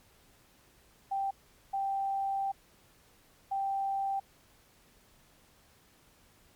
sine tone bursts at uneven times, 784 Hz, G5, in tune, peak -29 dBFS, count 3, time 1.11-1.31 / 1.73-2.52 / 3.51-4.2 s, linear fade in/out 10 ms, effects pink hiss -63 dBFS RMS until 6.55 s + MP3 96 kbps

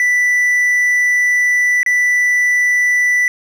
triangle tone with dropouts, 1975.5 Hz, B6, in tune, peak -9 dBFS, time 0-3.28 s, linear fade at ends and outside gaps 1 ms, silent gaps 1.831-1.862 s, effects none

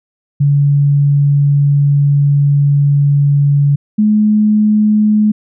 sine tone pair in turn, 142.7 / 212.3 Hz, D3 / G#3, -49 / +38 cents, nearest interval perfect fifth, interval 687 cents, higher second, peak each -7 dBFS, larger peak neither, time 0.4-3.76 / 3.98-5.32 s, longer first, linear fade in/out 10 ms, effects none

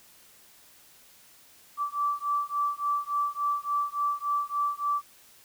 sine beating tone pair, 1160 / 1163.5 Hz, D6 / D6, -22 / -17 cents, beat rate 3.5 Hz, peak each -29 dBFS, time 1.77-5.02 s, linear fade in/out 50 ms, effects white hiss -56 dBFS RMS until 5.44 s

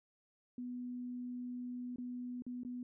sine tone with dropouts, 246.9 Hz, B3, in tune, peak -40 dBFS, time 0.58-2.83 s, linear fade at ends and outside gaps 2 ms, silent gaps 1.96-1.983 / 2.422-2.465 / 2.634-2.649 s, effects none

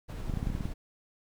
brown noise with tremolo, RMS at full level -36 dBFS, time 0.08-0.74 s, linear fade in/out 20 ms, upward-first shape triangle, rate 11 Hz, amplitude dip 25%
clicks, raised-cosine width 5 ms, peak -20 dBFS, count 9, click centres 0.298 / 0.338 / 0.373 / 0.429 / 0.471 / 0.501 / 0.551 / 0.608 / 0.655 s
effects none

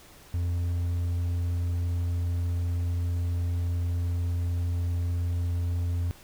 triangle tone, 86.8 Hz, F2, 10 cents flat, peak -23 dBFS, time 0.34-6.11 s, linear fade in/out 0 ms, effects pink hiss -52 dBFS RMS until 6.23 s

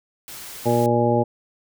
white noise, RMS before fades -37 dBFS, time 0.28-0.86 s, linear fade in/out 0 ms
harmonic tone, 118.9 Hz, A#2, 35 cents sharp, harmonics 1 / 2 / 3 / 4 / 5 / 7, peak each -23 / -23 / -23 / -23 / -23 / -23 dBFS, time 0.65-1.24 s, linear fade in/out 20 ms
effects none

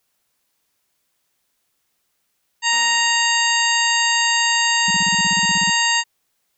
harmonic tone, 932.3 Hz, A#5, in tune, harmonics 1 / 2 / 3 / 4 / 5 / 7 / 8, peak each -22 / -20 / -21 / -28 / -24 / -27 / -24 dBFS, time 2.62-6.04 s, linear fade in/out 50 ms
5% pulse tone with exponential decay, 246.9 Hz, B3, in tune, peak -25 dBFS, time 2.73-4.62 s, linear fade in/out 0 ms, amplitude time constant 410 ms
sine tone bursts, 185 Hz, F#3, in tune, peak -23 dBFS, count 14, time 4.88-5.699 s, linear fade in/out 2 ms, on 26 ms, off 35 ms
effects white hiss -70 dBFS RMS until 6.57 s

